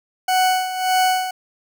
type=tone with tremolo; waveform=40% pulse; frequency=743 Hz; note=F#5; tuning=7 cents sharp; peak=-13 dBFS; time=0.28-1.31 s; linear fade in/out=5 ms; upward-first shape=sine; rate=1.7 Hz; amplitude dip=70%; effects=none